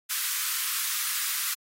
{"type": "high-pass noise", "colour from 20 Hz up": "white", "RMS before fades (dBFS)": -29, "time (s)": [0.09, 1.55], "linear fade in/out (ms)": 20, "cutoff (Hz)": 1100, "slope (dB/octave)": 48, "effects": ["AAC 48 kbps"]}